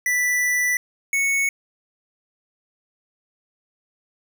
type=tone pair in turn; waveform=square; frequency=1975.5 / 2212 Hz; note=B6 / C#7; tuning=0 / -4 cents; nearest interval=major second; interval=196 cents; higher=second; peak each=-19 dBFS; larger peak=neither; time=0.06-0.77 / 1.13-1.49 s; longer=first; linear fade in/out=2 ms; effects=none